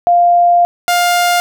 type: tone pair in turn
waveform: sine / sawtooth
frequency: 698.5 / 704.2 Hz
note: F5 / F5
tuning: 0 / +14 cents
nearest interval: unison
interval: 14 cents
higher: second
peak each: -6 dBFS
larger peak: neither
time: 0.07-0.65 / 0.88-1.4 s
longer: first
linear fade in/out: 0 ms
effects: none